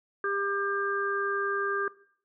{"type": "harmonic tone", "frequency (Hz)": 398.8, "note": "G4", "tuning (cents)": 30, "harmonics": [1, 3, 4], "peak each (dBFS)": [-31, -31, -31], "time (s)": [0.24, 1.88], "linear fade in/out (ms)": 2, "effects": ["noise-tail reverb RT60 0.6 s tail -20 dB re dry"]}